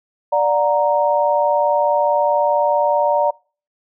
sine chord, D augmented, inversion none, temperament equal with one note detuned, 587.3 / 727.3 / 932.3 Hz, D5 / F#5 / A#5, 0 / -30 / 0 cents, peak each -16 / -21 / -17 dBFS, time 0.32-3.31 s, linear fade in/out 10 ms, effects noise-tail reverb RT60 0.4 s tail -26 dB re dry

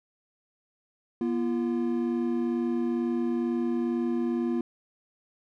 triangle tone pair together, 240.9 / 343.1 Hz, B3 / F4, -43 / -31 cents, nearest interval tritone, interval 612 cents, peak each -25 / -27 dBFS, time 1.21-4.61 s, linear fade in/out 2 ms, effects none

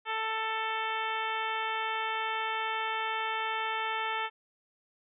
harmonic tone, 442.4 Hz, A4, 9 cents sharp, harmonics 1 / 2 / 3 / 4 / 5 / 6 / 7 / 8, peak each -42 / -34 / -36 / -38 / -39 / -41 / -42 / -46 dBFS, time 0.05-4.3 s, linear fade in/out 50 ms, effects none

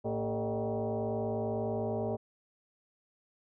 sine tone with frequency modulation, 110 Hz, A2, in tune, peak -30 dBFS, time 0.04-2.17 s, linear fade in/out 20 ms, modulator 169 Hz, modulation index 3.7, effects none

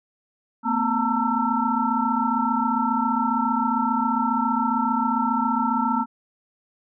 sine tone cluster, 226.4 / 253.5 / 891 / 926 / 1336 Hz, A3 / B3 / A5 / A#5 / E6, +50 / +45 / +22 / -12 / +23 cents, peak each -26 dBFS, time 0.63-6.06 s, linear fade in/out 50 ms, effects none

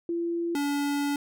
sine / square tone pair in turn, 340 / 285.9 Hz, F4 / D4, -46 / -46 cents, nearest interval minor third, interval 300 cents, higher first, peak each -26 dBFS, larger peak neither, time 0.09-0.55 / 0.55-1.16 s, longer second, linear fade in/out 2 ms, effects none

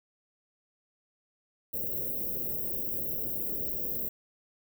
white band-stop noise, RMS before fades -33 dBFS, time 1.73-4.09 s, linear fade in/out 10 ms, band 580 to 14000 Hz, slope 48 dB/octave, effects none

